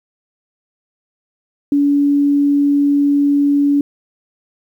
sine tone, 285.4 Hz, D4, 49 cents flat, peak -10 dBFS, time 1.72-3.81 s, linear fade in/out 2 ms, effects 8-bit

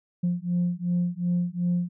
sine beating tone pair, 174.61 / 177.31 Hz, F3 / F3, 0 / +27 cents, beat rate 2.7 Hz, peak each -25 dBFS, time 0.23-1.89 s, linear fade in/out 10 ms, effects tanh soft clip ceiling -18 dBFS

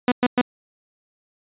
sawtooth tone bursts, 247.4 Hz, B3, 3 cents sharp, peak -11 dBFS, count 3, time 0.08-0.414 s, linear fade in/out 2 ms, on 38 ms, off 110 ms, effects resampled to 8000 Hz

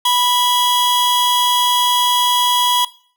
45% pulse tone pair together, 985 / 3310 Hz, B5 / G#7, -5 / -6 cents, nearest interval octave + major sixth, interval 2099 cents, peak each -15 / -15 dBFS, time 0.05-2.85 s, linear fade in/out 5 ms, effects noise-tail reverb RT60 0.5 s tail -20 dB re dry

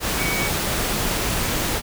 sine tone in noise, 2254 Hz, C#7, 28 cents sharp, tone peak -25 dBFS, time 0.17-0.51 s, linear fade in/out 50 ms, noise pink, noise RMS -23 dBFS, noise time 0-1.82 s, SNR -5 dB, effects none

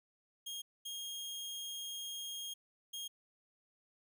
sawtooth tone bursts at uneven times, 3246 Hz, G#7, 40 cents flat, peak -38 dBFS, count 3, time 0.46-0.62 / 0.85-2.54 / 2.93-3.08 s, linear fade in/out 10 ms, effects none

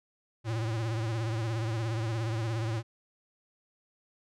square tone with vibrato, 112.9 Hz, A2, 45 cents sharp, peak -30 dBFS, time 0.44-2.83 s, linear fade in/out 50 ms, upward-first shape triangle, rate 17 Hz, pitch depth 100 cents each way, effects low-pass 7000 Hz 12 dB/octave

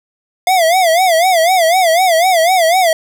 square tone with vibrato, 698.5 Hz, F5, in tune, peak -9 dBFS, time 0.47-2.93 s, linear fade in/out 2 ms, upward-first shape sine, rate 4 Hz, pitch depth 150 cents each way, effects none

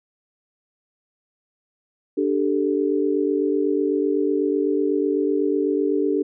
sine chord, D suspended fourth, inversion none, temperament equal, 293.7 / 392 / 440 Hz, D4 / G4 / A4, 0 / 0 / 0 cents, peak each -22 / -22 / -24 dBFS, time 2.17-6.23 s, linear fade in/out 10 ms, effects none

